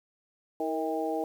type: harmonic tone with a mistuned harmonic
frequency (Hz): 160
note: D#3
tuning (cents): +49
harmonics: 2 / 3 / 4 / 5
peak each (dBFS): -33 / -33 / -34 / -34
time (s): 0.6-1.24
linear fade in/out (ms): 2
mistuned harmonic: 3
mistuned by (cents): -53
effects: 9-bit